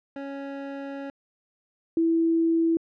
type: tone pair in turn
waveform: 25% pulse / sine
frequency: 277.2 / 329.6 Hz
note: C#4 / E4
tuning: 0 / 0 cents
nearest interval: minor third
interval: 300 cents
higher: second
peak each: -29 / -19 dBFS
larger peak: second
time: 0.16-1.1 / 1.97-2.77 s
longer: first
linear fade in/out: 2 ms
effects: low-pass 2000 Hz 12 dB/octave